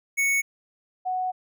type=tone pair in turn; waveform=square / sine; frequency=2217 / 739.8 Hz; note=C#7 / F#5; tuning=0 / 0 cents; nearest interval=octave + perfect fifth; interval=1900 cents; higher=first; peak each=-21 / -24 dBFS; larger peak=first; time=0.17-0.42 / 1.05-1.32 s; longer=second; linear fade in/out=20 ms; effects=none